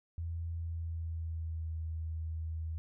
sine tone with pitch glide, 83.5 to 80.52 Hz, E2 to E2, +23 to -40 cents, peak -35 dBFS, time 0.18-2.78 s, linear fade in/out 0 ms, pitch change -63 cents, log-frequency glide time 0.52-1.72 s, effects none

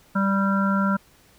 harmonic tone, 196 Hz, G3, in tune, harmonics 1 / 3 / 5 / 7 / 8, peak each -20 / -31 / -30 / -25 / -36 dBFS, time 0.15-0.97 s, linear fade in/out 10 ms, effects pink hiss -56 dBFS RMS until 1.38 s

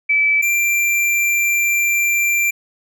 sine / square tone pair in turn, 2307 / 2362 Hz, D7 / D7, -31 / +9 cents, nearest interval unison, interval 40 cents, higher second, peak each -12 / -15 dBFS, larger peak first, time 0.09-0.42 / 0.42-2.51 s, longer second, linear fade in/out 10 ms, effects none

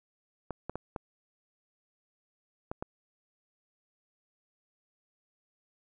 clicks, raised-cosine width 1 ms, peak -21 dBFS, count 6, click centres 0.507 / 0.696 / 0.756 / 0.962 / 2.715 / 2.825 s, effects none

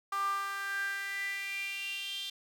sawtooth tone with high-pass filter sweep, 395.6 Hz, G4, 16 cents sharp, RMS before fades -36 dBFS, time 0.12-2.3 s, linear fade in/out 5 ms, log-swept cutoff 1100 to 3400 Hz, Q 8.6, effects none

